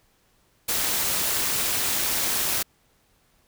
white noise with amplitude modulation, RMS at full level -22 dBFS, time 0.68-2.63 s, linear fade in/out 10 ms, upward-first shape sine, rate 231 Hz, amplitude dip 60%, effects pink hiss -64 dBFS RMS until 3.47 s

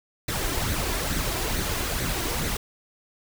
pink noise with flanger, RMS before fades -27 dBFS, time 0.28-2.57 s, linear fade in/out 5 ms, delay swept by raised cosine 0.48 to 2.98 ms, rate 2.3 Hz, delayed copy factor +0.5, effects none

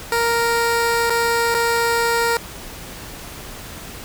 15% pulse tone with dropouts, 466.2 Hz, A#4, in tune, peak -10 dBFS, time 0.12-2.37 s, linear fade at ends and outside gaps 1 ms, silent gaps 1.097-1.104 / 1.543-1.548 s, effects pink hiss -35 dBFS RMS until 4.04 s

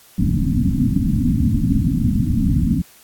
white low-pass noise, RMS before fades -17 dBFS, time 0.18-2.82 s, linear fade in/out 5 ms, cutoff 280 Hz, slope 96 dB/octave, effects white hiss -48 dBFS RMS until 3.03 s + AAC 64 kbps

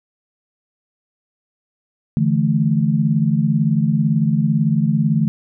sine chord, D suspended second, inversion none, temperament equal with one note detuned, 146.83 / 164.81 / 218 Hz, D3 / E3 / A3, 0 / 0 / -16 cents, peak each -18 dBFS, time 2.17-5.28 s, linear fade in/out 0 ms, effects none

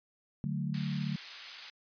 sine chord, D major, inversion none, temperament equal, 146.83 / 185 / 220 Hz, D3 / F#3 / A3, 0 / 0 / 0 cents, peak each -34 / -36 / -38 dBFS, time 0.44-1.16 s, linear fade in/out 0 ms
pink high-pass noise, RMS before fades -45 dBFS, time 0.74-1.7 s, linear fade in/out 2 ms, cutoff 2100 Hz, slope 12 dB/octave
effects resampled to 11025 Hz

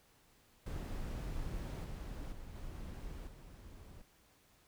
brown noise with level steps, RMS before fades -41 / -44 / -49 / -46 / -53 dBFS, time 0.66-4.02 s, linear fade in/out 5 ms, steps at 1.84 / 2.32 / 2.55 / 3.27 s, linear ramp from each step 5 ms, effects pink hiss -68 dBFS RMS until 4.67 s

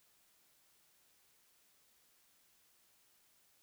silence, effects white hiss -71 dBFS RMS until 3.62 s

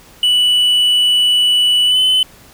triangle tone with pitch glide, 2960 to 3029 Hz, F#7 to F#7, 0 to +40 cents, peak -8 dBFS, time 0.23-2.23 s, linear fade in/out 2 ms, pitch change +40 cents, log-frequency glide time 1.86-1.99 s, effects pink hiss -43 dBFS RMS until 2.53 s

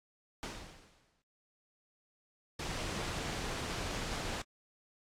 pink noise with exponential decay, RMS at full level -39 dBFS, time 0.43-1.22 s, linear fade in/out 0 ms, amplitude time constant 170 ms
pink noise, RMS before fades -38 dBFS, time 2.59-4.42 s, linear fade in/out 5 ms
effects low-pass 7000 Hz 12 dB/octave + AAC 64 kbps

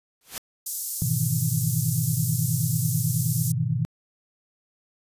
white noise with exponential growth, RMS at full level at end -28 dBFS, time 0.21-0.38 s, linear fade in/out 1 ms, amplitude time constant 36 ms
white high-pass noise, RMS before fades -29 dBFS, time 0.66-3.52 s, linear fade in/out 5 ms, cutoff 6100 Hz, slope 24 dB/octave
sine chord, E major seventh, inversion first, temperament equal, 103.83 / 123.47 / 155.56 / 164.81 Hz, G#2 / B2 / D#3 / E3, 0 / 0 / 0 / 0 cents, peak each -31 / -25 / -27 / -30 dBFS, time 1.02-3.85 s, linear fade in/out 0 ms
effects resampled to 32000 Hz

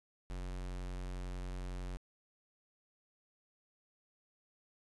square tone, 45.5 Hz, F#1, 28 cents flat, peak -40 dBFS, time 0.3-1.97 s, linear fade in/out 0 ms, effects resampled to 24000 Hz + 12-bit

